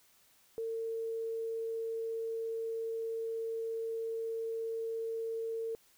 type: tone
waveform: sine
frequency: 452.8 Hz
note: A4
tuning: 50 cents sharp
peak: -34 dBFS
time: 0.58-5.75 s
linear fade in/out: 0 ms
effects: white hiss -66 dBFS RMS until 5.97 s